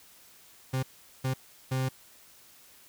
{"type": "tone bursts at uneven times", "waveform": "40% pulse", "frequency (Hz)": 130.81, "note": "C3", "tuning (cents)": 0, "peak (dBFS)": -26, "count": 3, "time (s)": [[0.73, 0.83], [1.24, 1.34], [1.71, 1.89]], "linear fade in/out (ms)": 10, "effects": ["white hiss -56 dBFS RMS until 2.88 s"]}